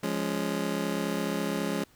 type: chord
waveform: 25% pulse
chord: Db major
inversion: first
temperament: just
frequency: 173.24 / 207.9 / 277.2 Hz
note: F3 / Ab3 / Db4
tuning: -14 / +2 / 0 cents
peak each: -30 / -28 / -29 dBFS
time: 0.03-1.84 s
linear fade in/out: 5 ms
effects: pink hiss -61 dBFS RMS until 1.95 s